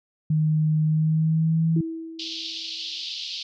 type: tone with pitch glide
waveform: sine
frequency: 155.1 to 163 Hz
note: D#3 to E3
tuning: -5 to -19 cents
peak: -18 dBFS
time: 0.3-1.81 s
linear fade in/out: 5 ms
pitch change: +86 cents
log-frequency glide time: 0.84-1.67 s
type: tone with exponential decay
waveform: sine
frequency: 325.7 Hz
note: E4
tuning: 21 cents flat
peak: -24 dBFS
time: 1.76-3.05 s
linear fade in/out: 5 ms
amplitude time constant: 280 ms
type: band-pass noise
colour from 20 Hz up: white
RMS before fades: -33 dBFS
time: 2.19-3.43 s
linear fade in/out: 5 ms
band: 2900 to 4900 Hz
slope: 48 dB/octave
effects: none